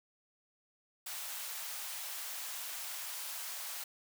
white high-pass noise, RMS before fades -42 dBFS, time 1.06-3.84 s, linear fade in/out 5 ms, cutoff 640 Hz, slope 24 dB/octave, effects none

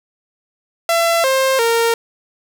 sawtooth tone with pitch steps, 673 / 530 / 461.9 Hz, E5 / C5 / A#4, +36 / +22 / -16 cents, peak -9 dBFS, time 0.89-1.94 s, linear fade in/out 2 ms, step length 350 ms, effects none

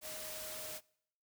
sine tone in noise, 622.3 Hz, D#5, in tune, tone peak -50 dBFS, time 0.01-0.81 s, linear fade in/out 50 ms, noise white, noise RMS -45 dBFS, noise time 0.01-0.81 s, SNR -8 dB, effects noise-tail reverb RT60 0.7 s tail -24 dB re dry

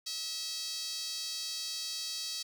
sawtooth tone with high-pass filter, 648 Hz, E5, 30 cents flat, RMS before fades -38 dBFS, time 0.06-2.43 s, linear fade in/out 10 ms, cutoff 4500 Hz, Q 3.5, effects none

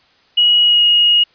sine tone with pitch glide, 2906 to 2878 Hz, F#7 to F#7, -32 to -49 cents, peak -8 dBFS, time 0.37-1.24 s, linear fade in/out 10 ms, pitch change -17 cents, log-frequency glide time 0.64-0.84 s, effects white hiss -53 dBFS RMS until 1.34 s + resampled to 11025 Hz

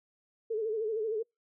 sine tone with vibrato, 438.1 Hz, A4, 7 cents flat, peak -29 dBFS, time 0.5-1.23 s, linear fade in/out 10 ms, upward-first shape sine, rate 13 Hz, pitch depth 78 cents each way, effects noise-tail reverb RT60 0.2 s tail -26 dB re dry

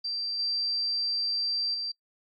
sine tone with level steps, 4699 Hz, D8, in tune, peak -29 / -26 / -30 dBFS, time 0.04-1.92 s, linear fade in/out 10 ms, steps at 0.39 / 1.74 s, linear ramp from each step 5 ms, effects noise-tail reverb RT60 0.1 s tail -23 dB re dry + AAC 48 kbps

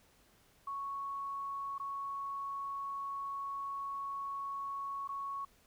sine tone with dropouts, 1108.7 Hz, C#6, in tune, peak -37 dBFS, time 0.67-5.45 s, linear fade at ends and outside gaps 5 ms, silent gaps 1.782-1.798 / 5.076-5.089 s, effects pink hiss -67 dBFS RMS until 5.66 s

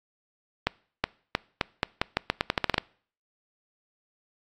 accelerating click train, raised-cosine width 0.3 ms, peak -6 dBFS, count 15, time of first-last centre 0.67-2.781 s, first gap 370 ms, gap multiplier 0.84, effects noise-tail reverb RT60 0.5 s tail -25 dB re dry + AAC 48 kbps

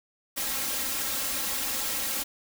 white noise with comb filter, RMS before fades -30 dBFS, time 0.36-2.24 s, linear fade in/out 20 ms, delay 3.7 ms, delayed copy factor +0.8, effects none

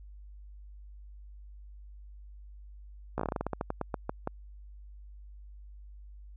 slowing click train, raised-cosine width 1 ms, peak -17 dBFS, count 17, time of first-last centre 3.18-4.274 s, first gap 15 ms, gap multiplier 1.18, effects added 50 Hz sine -46 dBFS peak until 6.36 s

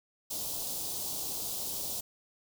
white band-stop noise, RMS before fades -36 dBFS, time 0.3-2.01 s, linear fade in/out 10 ms, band 890 to 3600 Hz, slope 24 dB/octave, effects none

